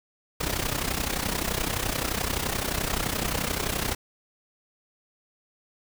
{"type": "noise with amplitude modulation", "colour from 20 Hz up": "pink", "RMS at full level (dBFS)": -25, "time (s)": [0.4, 3.95], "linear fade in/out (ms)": 10, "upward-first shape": "sine", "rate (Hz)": 31.6, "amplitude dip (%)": 75, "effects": []}